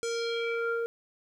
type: tone with low-pass filter sweep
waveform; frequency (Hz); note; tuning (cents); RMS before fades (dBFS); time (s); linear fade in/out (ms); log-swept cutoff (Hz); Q
square; 464.2; A#4; -7; -31; 0.03-0.86; 0; 7600 to 950; 3
effects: 11-bit